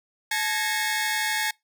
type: tone cluster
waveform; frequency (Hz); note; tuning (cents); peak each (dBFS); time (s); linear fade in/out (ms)
sawtooth; 864 / 1656 / 1847 / 2179; A5 / G#6 / A#6 / C#7; -32 / -5 / -16 / -30; -26; 0.31-1.51; 5
effects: noise-tail reverb RT60 0.2 s tail -26 dB re dry